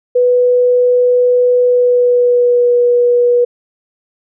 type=tone with pitch glide; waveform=sine; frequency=493.9 to 484.9 Hz; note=B4 to B4; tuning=0 to -32 cents; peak=-7 dBFS; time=0.15-3.45 s; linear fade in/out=10 ms; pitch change=-32 cents; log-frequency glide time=1.63-2.74 s; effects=none